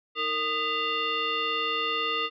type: tone with frequency modulation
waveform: sine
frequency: 2011 Hz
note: B6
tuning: 31 cents sharp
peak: -25 dBFS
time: 0.15-2.3 s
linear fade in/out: 50 ms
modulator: 776 Hz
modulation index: 1.9
effects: none